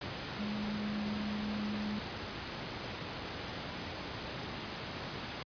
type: tone in noise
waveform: sine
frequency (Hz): 209.2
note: G#3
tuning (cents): +13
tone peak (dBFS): -35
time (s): 0.39-1.99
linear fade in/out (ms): 5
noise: pink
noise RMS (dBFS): -40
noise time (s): 0.01-5.43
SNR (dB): +2
effects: high-pass 80 Hz 12 dB/octave + resampled to 11025 Hz